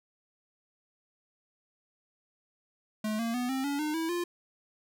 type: tone with pitch steps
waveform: square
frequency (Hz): 214.9 / 230.3 / 246.9 / 264.6 / 283.6 / 303.9 / 325.7 / 349.1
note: A3 / A#3 / B3 / C4 / C#4 / D#4 / E4 / F4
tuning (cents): -41 / -21 / 0 / +20 / +40 / -41 / -21 / -1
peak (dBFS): -30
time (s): 3.04-4.24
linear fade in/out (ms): 5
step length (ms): 150
effects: none